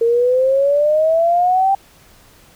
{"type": "exponential sweep", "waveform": "sine", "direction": "up", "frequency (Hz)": [457.1, 790], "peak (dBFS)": -11, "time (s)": [0.01, 1.75], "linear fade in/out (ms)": 5, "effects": ["pink hiss -48 dBFS RMS until 2.55 s"]}